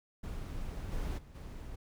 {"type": "noise with level steps", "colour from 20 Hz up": "brown", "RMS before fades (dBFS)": [-40, -36, -52, -44], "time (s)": [0.23, 1.76], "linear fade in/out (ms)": 10, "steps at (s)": [0.91, 1.17, 1.34], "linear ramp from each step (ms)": 20, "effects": []}